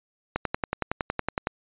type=click train; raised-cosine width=0.5 ms; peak=-10 dBFS; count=13; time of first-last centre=0.36-1.471 s; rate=10.8 Hz; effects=resampled to 8000 Hz